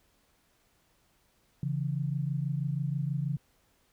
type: tone pair together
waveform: sine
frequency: 138.59 / 164.81 Hz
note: C#3 / E3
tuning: 0 / 0 cents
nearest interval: minor third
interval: 300 cents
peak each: -30 / -33 dBFS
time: 1.63-3.37 s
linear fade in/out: 2 ms
effects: pink hiss -69 dBFS RMS until 3.92 s